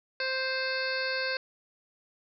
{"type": "harmonic tone with a mistuned harmonic", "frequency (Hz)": 523.3, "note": "C5", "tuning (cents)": 0, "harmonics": [1, 2, 3, 4, 5, 7, 8, 9, 10], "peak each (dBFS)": [-34, -42, -32, -40, -38, -45, -37, -40, -47], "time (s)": [0.2, 1.37], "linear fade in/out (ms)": 2, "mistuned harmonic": 8, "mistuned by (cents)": 53, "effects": []}